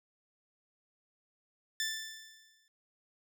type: tone with exponential decay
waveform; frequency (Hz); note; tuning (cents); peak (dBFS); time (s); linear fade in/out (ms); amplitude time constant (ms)
15% pulse; 1765; A6; +5; -24; 1.8-2.68; 1; 190
effects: none